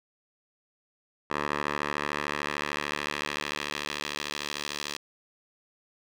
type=tone with band-pass filter sweep; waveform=10% pulse; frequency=73.42 Hz; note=D2; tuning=in tune; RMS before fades=-33 dBFS; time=1.3-4.97 s; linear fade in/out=10 ms; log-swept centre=1300 to 4400 Hz; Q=1; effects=none